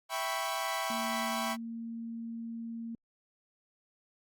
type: chord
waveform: sawtooth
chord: C# half-diminished seventh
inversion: first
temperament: equal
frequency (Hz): 659.3 / 784 / 987.8 / 1108.7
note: E5 / G5 / B5 / C#6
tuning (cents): 0 / 0 / 0 / 0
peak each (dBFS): -34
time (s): 0.09-1.57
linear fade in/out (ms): 50
type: tone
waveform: sine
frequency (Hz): 229.8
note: A#3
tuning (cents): -25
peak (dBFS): -37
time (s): 0.9-2.95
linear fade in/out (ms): 2
effects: Opus 48 kbps